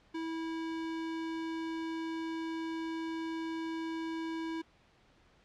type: tone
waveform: square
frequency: 325.8 Hz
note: E4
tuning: 20 cents flat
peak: -36 dBFS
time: 0.14-4.62 s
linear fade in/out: 10 ms
effects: pink hiss -65 dBFS RMS until 5.44 s + low-pass 4000 Hz 12 dB/octave